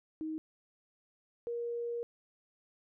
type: tone pair in turn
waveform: sine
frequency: 314.5 / 472.4 Hz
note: D#4 / A#4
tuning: +19 / +23 cents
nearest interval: perfect fifth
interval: 704 cents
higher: second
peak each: -35 / -34 dBFS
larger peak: second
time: 0.21-0.38 / 1.47-2.03 s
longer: second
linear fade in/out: 0 ms
effects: none